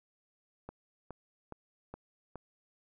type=click train; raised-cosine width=1 ms; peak=-29 dBFS; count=5; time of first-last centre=0.69-2.357 s; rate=2.4 Hz; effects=none